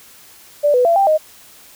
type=tone with pitch steps; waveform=sine; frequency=585 / 496.5 / 676 / 788 / 621 Hz; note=D5 / B4 / E5 / G5 / D#5; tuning=-7 / +9 / +43 / +9 / -3 cents; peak=-10 dBFS; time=0.63-1.18 s; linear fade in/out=20 ms; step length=110 ms; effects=white hiss -44 dBFS RMS until 1.75 s